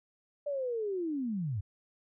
sine linear sweep, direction down, 590 to 89.3 Hz, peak -31 dBFS, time 0.46-1.61 s, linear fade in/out 10 ms, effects none

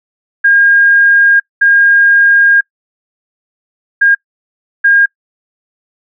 sine tone bursts at uneven times, 1619 Hz, G#6, 45 cents flat, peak -4 dBFS, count 4, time 0.44-1.4 / 1.61-2.61 / 4.01-4.15 / 4.84-5.06 s, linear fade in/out 10 ms, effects noise-tail reverb RT60 0.1 s tail -25 dB re dry

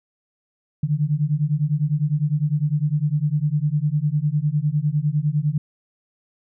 sine beating tone pair, 144.4 / 154.3 Hz, D3 / D#3, -29 / -14 cents, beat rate 9.9 Hz, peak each -21 dBFS, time 0.83-5.58 s, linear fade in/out 5 ms, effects none

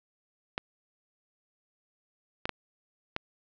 clicks, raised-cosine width 0.3 ms, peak -14 dBFS, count 4, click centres 0.579 / 2.455 / 2.493 / 3.164 s, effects low-pass 5000 Hz 12 dB/octave

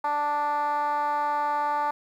10% pulse tone with band-pass filter, 293.7 Hz, D4, in tune, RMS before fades -26 dBFS, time 0.04-1.91 s, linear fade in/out 5 ms, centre 950 Hz, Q 4.9, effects 10-bit

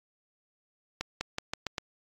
accelerating click train, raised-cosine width 0.2 ms, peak -14 dBFS, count 6, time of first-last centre 1.01-1.782 s, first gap 200 ms, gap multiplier 0.87, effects AAC 48 kbps

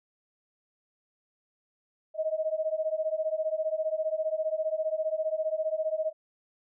sine beating tone pair, 622.3 / 637.3 Hz, D#5 / D#5, 0 / +41 cents, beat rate 15 Hz, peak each -30 dBFS, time 2.14-6.13 s, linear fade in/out 50 ms, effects none

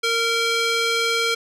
square tone with band-pass filter, 461.1 Hz, A#4, 19 cents flat, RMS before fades -21 dBFS, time 0.03-1.35 s, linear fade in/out 10 ms, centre 3300 Hz, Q 0.85, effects none

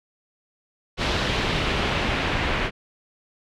pink noise with low-pass filter sweep, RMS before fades -24 dBFS, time 0.97-2.71 s, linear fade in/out 50 ms, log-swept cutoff 3800 to 2500 Hz, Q 1.4, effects none

